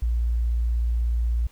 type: tone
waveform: sine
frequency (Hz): 58.27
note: A#1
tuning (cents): 0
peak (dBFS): -20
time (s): 0.02-1.47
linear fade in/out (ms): 5
effects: pink hiss -57 dBFS RMS until 1.51 s